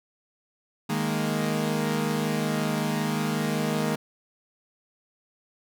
sawtooth chord, D# suspended fourth, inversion none, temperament equal, 155.56 / 207.7 / 233.1 Hz, D#3 / G#3 / A#3, 0 / 0 / 0 cents, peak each -25 dBFS, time 0.89-3.96 s, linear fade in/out 10 ms, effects none

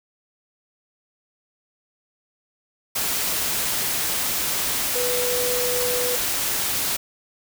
sine tone in noise, 493.9 Hz, B4, in tune, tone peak -24 dBFS, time 4.95-6.16 s, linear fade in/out 10 ms, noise white, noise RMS -24 dBFS, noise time 2.95-6.97 s, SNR -3 dB, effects none

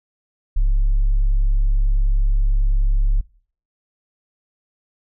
sine tone, 34.65 Hz, C#1, in tune, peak -11 dBFS, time 0.56-3.21 s, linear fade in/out 10 ms, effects noise-tail reverb RT60 0.5 s tail -22 dB re dry + tanh soft clip ceiling -12 dBFS

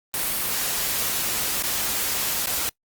white noise with dropouts, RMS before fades -25 dBFS, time 0.14-2.69 s, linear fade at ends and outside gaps 0 ms, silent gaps 1.624-1.637 / 2.459-2.471 s, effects noise-tail reverb RT60 0.1 s tail -24 dB re dry + Opus 32 kbps

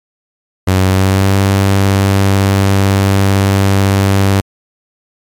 sawtooth tone with pitch glide, 93.8 to 97.95 Hz, F#2 to G2, +24 to -1 cents, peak -4 dBFS, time 0.67-4.41 s, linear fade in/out 10 ms, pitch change +75 cents, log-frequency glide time 0.81-1.36 s, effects MP3 96 kbps

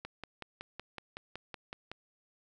click train, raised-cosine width 0.3 ms, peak -25 dBFS, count 11, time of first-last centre 0.05-1.916 s, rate 5.36 Hz, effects none

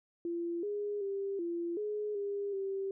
sine tone with pitch steps, 341.4 / 411.9 / 394.9 / 341.7 / 419.9 / 403.2 / 389.5 Hz, F4 / G#4 / G4 / F4 / G#4 / G4 / G4, -39 / -14 / +13 / -38 / +19 / +49 / -11 cents, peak -33 dBFS, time 0.25-2.91 s, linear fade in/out 2 ms, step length 380 ms, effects none

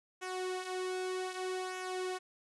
sawtooth tone with flanger, 370 Hz, F#4, in tune, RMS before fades -38 dBFS, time 0.21-2.19 s, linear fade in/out 20 ms, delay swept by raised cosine 0.22 to 4.42 ms, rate 0.64 Hz, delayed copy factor -0.6, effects resampled to 24000 Hz

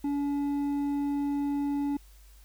sine tone with hard clipping, 285.1 Hz, C#4, 49 cents sharp, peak -28 dBFS, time 0.04-1.97 s, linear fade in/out 5 ms, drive 5 dB, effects added 50 Hz sine -51 dBFS peak until 2.44 s + white hiss -61 dBFS RMS until 2.44 s

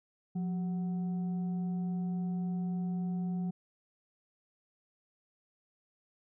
sine tone with frequency modulation, 178.3 Hz, F3, 36 cents sharp, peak -31 dBFS, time 0.35-3.51 s, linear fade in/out 10 ms, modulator 567 Hz, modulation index 0.21, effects none

